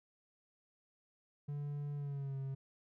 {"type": "tone with pitch glide", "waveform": "triangle", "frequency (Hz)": [144.9, 135.2], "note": ["D3", "C#3"], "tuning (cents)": [-23, -43], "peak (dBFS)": -36, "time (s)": [1.48, 2.55], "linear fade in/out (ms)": 10, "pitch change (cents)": -120, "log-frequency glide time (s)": [1.95, 2.38], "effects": []}